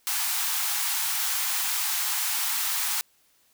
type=high-pass noise; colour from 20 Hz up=white; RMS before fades=-27 dBFS; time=0.07-3.01 s; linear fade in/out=0 ms; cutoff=740 Hz; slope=96 dB/octave; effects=white hiss -64 dBFS RMS until 3.53 s